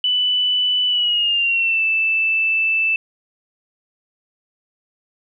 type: tone with pitch glide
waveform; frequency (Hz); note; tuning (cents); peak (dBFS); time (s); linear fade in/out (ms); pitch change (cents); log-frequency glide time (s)
sine; 2984 to 2643; F#7 to E7; +14 to +4; -15; 0.04-2.96; 2; -210; 0.87-1.83
effects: none